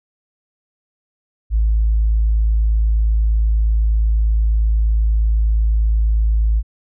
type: tone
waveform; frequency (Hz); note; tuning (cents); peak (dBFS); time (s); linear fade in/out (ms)
sine; 54.2; A1; -25; -11; 1.5-6.63; 50
effects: tanh soft clip ceiling -8 dBFS